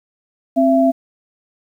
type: tone pair together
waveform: sine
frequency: 264.8 / 671 Hz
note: C4 / E5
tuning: +21 / +31 cents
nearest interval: octave + major third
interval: 1610 cents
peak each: -13 dBFS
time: 0.56-0.92 s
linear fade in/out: 20 ms
effects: 8-bit